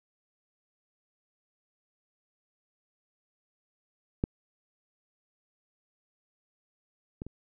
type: clicks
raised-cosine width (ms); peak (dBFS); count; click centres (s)
3; -13 / -23 / -29; 3; 4.239 / 7.219 / 7.266
effects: none